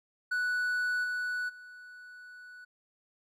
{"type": "tone with level steps", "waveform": "triangle", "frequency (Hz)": 1480, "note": "F#6", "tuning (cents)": 0, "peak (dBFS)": [-26, -29, -45], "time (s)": [0.31, 2.65], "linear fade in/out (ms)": 10, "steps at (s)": [1.03, 1.48], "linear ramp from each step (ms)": 20, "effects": []}